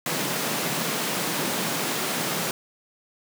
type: high-pass noise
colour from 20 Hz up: pink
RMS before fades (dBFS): -27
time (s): 0.06-2.51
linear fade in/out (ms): 2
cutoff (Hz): 140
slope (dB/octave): 48
effects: none

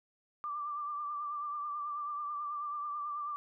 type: tone with vibrato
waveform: sine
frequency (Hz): 1178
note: D6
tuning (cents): +5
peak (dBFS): -35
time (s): 0.44-3.36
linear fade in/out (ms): 0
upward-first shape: triangle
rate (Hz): 9.2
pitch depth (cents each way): 45
effects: none

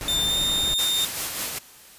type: noise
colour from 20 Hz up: pink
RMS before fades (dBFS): -32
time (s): 0.01-0.74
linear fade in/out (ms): 0
type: tone with pitch glide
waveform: 40% pulse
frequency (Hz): 3601 to 3649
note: A7 to A#7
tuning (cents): +39 to -38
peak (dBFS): -20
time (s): 0.08-1.05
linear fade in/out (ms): 2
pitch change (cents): +23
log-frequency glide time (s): 0.27-0.38
type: noise with tremolo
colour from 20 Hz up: white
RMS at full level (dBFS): -27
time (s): 0.78-1.59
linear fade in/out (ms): 10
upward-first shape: sine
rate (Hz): 5.1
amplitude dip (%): 40
effects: white hiss -48 dBFS RMS until 1.98 s + resampled to 32000 Hz

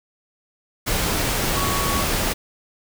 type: tone in noise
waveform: sine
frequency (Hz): 1119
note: C#6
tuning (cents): +16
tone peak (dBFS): -26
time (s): 1.55-2.04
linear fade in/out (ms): 20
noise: pink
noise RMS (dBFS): -22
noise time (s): 0.86-2.34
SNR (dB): -7
effects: none

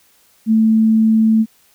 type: tone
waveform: sine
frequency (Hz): 221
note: A3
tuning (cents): +8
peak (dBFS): -9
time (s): 0.46-1.46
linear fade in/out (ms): 50
effects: white hiss -54 dBFS RMS until 1.74 s

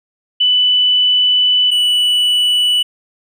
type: tone pair in turn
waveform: sine / triangle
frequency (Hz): 2986 / 2960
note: F#7 / F#7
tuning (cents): +15 / 0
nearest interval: unison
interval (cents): 15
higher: first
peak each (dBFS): -9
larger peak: neither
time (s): 0.4-1.71 / 1.71-2.83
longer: first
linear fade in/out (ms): 10
effects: none

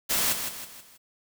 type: noise with echo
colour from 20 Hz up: white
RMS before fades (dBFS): -25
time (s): 0.09-0.34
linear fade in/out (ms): 20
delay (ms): 160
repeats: 4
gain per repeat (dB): -7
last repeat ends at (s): 0.98
effects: none

